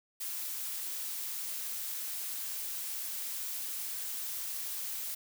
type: noise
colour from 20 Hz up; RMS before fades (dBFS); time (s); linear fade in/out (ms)
blue; -38; 0.2-5.15; 10
effects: none